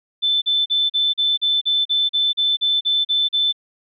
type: tone bursts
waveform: sine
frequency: 3526 Hz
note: A7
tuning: 3 cents sharp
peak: -15 dBFS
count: 14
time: 0.22-3.527 s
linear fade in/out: 20 ms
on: 200 ms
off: 39 ms
effects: none